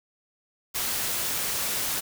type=noise with amplitude modulation; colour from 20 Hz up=white; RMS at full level=-27 dBFS; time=0.74-2.01 s; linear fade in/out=20 ms; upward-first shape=sine; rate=205 Hz; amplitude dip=30%; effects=none